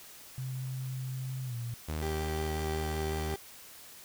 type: tone with pitch glide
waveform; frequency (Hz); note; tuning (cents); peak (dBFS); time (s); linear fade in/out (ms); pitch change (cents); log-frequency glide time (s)
sine; 130 to 118.52; C3 to A#2; -11 to +29; -34; 0.38-1.74; 0; -160; 1.45-1.55
type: tone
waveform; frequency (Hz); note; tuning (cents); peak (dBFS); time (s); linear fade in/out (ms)
sawtooth; 77.78; D#2; 0; -29; 1.88-3.35; 10
type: tone with vibrato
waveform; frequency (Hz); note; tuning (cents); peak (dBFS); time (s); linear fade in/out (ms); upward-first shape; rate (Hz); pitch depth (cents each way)
30% pulse; 392; G4; 0; -33; 2.02-3.36; 2; square; 5.5; 10
effects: white hiss -51 dBFS RMS until 4.04 s